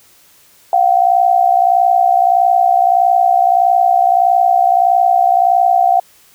sine tone pair together, 702.4 / 764 Hz, F5 / G5, +10 / -45 cents, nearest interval minor second, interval 145 cents, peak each -11 dBFS, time 0.73-6 s, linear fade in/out 2 ms, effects white hiss -48 dBFS RMS until 6.34 s

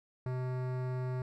sine tone with hard clipping, 127.3 Hz, C3, 47 cents flat, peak -35 dBFS, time 0.26-1.22 s, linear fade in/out 2 ms, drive 18 dB, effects none

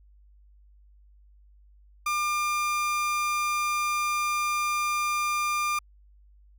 30% pulse tone, 1200 Hz, D6, 37 cents sharp, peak -22 dBFS, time 2.06-5.79 s, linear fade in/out 5 ms, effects added 50 Hz sine -53 dBFS peak until 6.58 s

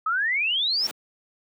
sine exponential sweep, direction up, 1244.5 to 5600 Hz, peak -21 dBFS, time 0.06-0.87 s, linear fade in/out 5 ms
pink noise with exponential growth, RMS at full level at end -30 dBFS, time 0.67-0.91 s, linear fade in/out 0 ms, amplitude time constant 52 ms
effects high-pass 300 Hz 12 dB/octave

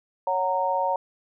sine chord, F# major, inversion second, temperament just, 555 / 740 / 925 Hz, C#5 / F#5 / A#5, +2 / 0 / -14 cents, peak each -27 / -28 / -24 dBFS, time 0.27-0.96 s, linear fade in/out 2 ms, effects none

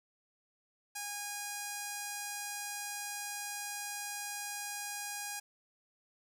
5% pulse tone with notch filter, 820 Hz, G#5, 22 cents flat, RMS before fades -41 dBFS, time 0.95-5.4 s, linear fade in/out 10 ms, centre 3600 Hz, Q 1.7, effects none

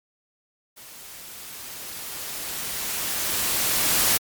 white noise with level ramp, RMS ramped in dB -44 to -19 dBFS, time 0.76-4.18 s, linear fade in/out 20 ms, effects MP3 96 kbps

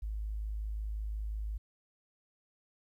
sine tone, 52.8 Hz, G#1, 29 cents sharp, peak -34 dBFS, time 0.02-1.58 s, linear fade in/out 10 ms, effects 12-bit

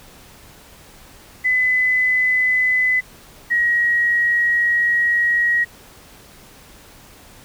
sine tone pair in turn, 2011 / 1898.1 Hz, B6 / A#6, +31 / +31 cents, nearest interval minor second, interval 100 cents, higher first, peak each -14 dBFS, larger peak neither, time 1.44-3.01 / 3.5-5.65 s, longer second, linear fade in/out 20 ms, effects pink hiss -45 dBFS RMS until 7.44 s

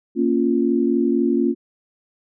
sine chord, Bb minor, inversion none, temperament equal, 233.1 / 277.2 / 349.2 Hz, Bb3 / Db4 / F4, 0 / 0 / 0 cents, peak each -20 dBFS, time 0.15-1.55 s, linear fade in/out 50 ms, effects none

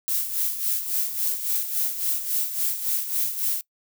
violet noise with tremolo, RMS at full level -23 dBFS, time 0.08-3.61 s, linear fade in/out 0 ms, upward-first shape sine, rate 3.6 Hz, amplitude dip 65%, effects noise-tail reverb RT60 0.1 s tail -22 dB re dry

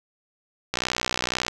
click train, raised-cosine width 0.2 ms, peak -6 dBFS, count 47, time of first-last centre 0.74-1.482 s, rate 62 Hz, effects none

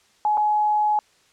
sine tone with dropouts, 844 Hz, G#5, 28 cents sharp, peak -17 dBFS, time 0.25-0.99 s, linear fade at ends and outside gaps 1 ms, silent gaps 0.372-0.377 s, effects white hiss -59 dBFS RMS until 1.32 s + low-pass 7000 Hz 12 dB/octave

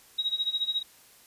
sine tone with tremolo, 3812 Hz, A#7, 38 cents sharp, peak -23 dBFS, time 0.18-0.83 s, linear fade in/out 10 ms, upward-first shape sine, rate 14 Hz, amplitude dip 85%, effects white hiss -56 dBFS RMS until 1.26 s + resampled to 32000 Hz

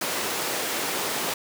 pink high-pass noise, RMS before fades -28 dBFS, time 0.01-1.34 s, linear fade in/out 5 ms, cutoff 330 Hz, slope 12 dB/octave, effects none

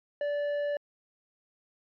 sine tone with tanh clipping, 581 Hz, D5, 19 cents flat, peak -29 dBFS, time 0.21-0.77 s, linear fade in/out 2 ms, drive 8 dB, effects MP3 64 kbps

